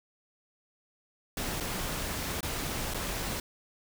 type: noise with dropouts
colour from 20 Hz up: pink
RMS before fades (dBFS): -34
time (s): 1.37-3.4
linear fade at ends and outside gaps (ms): 2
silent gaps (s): 1.601-1.606 / 2.407-2.429 / 2.938-2.944
effects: none